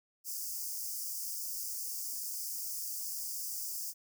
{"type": "high-pass noise", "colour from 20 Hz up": "white", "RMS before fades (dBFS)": -39, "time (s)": [0.24, 3.94], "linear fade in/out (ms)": 50, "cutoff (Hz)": 4800, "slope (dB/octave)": 96, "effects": []}